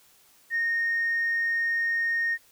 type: tone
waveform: sine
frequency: 1849 Hz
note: A#6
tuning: 15 cents flat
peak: -22 dBFS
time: 0.5-2.38 s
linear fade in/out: 50 ms
effects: tanh soft clip ceiling -20 dBFS + white hiss -59 dBFS RMS until 2.51 s